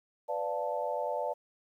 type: chord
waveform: sine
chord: B half-diminished seventh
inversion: none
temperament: equal with one note detuned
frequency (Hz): 498.8 / 587.3 / 698.5 / 880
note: B4 / D5 / F5 / A5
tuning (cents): +17 / 0 / 0 / 0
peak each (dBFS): -37 / -34 / -38 / -36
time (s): 0.28-1.34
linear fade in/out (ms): 20
effects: 11-bit